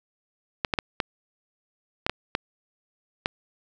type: clicks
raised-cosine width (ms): 0.3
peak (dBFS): -7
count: 8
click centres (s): 0.648 / 0.738 / 0.788 / 1.002 / 2.065 / 2.096 / 2.351 / 3.259
effects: none